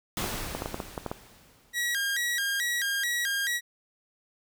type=noise with exponential decay; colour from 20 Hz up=pink; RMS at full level=-30 dBFS; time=0.17-2.06 s; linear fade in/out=1 ms; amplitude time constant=410 ms
type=clicks; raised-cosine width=1 ms; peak=-17 dBFS; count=9; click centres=0.242 / 0.55 / 0.621 / 0.659 / 0.744 / 0.802 / 0.978 / 1.063 / 1.115 s
type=tone with vibrato; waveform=sawtooth; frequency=1760 Hz; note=A6; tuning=in tune; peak=-23 dBFS; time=1.73-3.61 s; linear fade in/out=50 ms; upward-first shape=square; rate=2.3 Hz; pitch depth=150 cents each way
effects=none